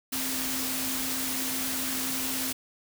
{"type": "tone in noise", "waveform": "sine", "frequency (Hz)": 261.6, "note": "C4", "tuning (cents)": 0, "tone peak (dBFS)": -36, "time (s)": [0.12, 2.53], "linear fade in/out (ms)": 10, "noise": "white", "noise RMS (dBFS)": -31, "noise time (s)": [0.12, 2.53], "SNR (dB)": -8, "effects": []}